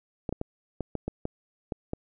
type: clicks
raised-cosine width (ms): 2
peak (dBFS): -17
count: 9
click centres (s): 0.292 / 0.326 / 0.414 / 0.807 / 0.953 / 1.08 / 1.254 / 1.722 / 1.934
effects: none